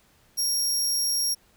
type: tone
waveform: 25% pulse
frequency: 5588 Hz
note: F8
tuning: in tune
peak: -18 dBFS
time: 0.37-1.35 s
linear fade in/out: 20 ms
effects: pink hiss -61 dBFS RMS until 1.56 s